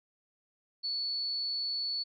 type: tone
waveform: sine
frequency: 4435 Hz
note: C#8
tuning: in tune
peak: -31 dBFS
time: 0.83-2.04 s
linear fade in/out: 20 ms
effects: none